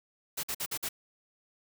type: noise bursts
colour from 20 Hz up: white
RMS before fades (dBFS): -34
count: 5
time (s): 0.37-0.89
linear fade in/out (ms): 10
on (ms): 64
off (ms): 50
effects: none